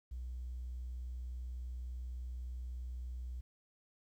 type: tone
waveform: triangle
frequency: 61.74 Hz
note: B1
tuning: in tune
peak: -36 dBFS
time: 0.11-3.41 s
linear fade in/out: 10 ms
effects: tanh soft clip ceiling -38 dBFS + 12-bit